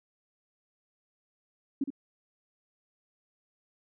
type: tone with echo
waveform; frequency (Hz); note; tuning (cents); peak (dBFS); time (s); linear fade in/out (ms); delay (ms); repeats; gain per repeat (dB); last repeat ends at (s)
sine; 275.5; C#4; -11; -25; 1.81-1.84; 5; 64; 1; -7; 1.904
effects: none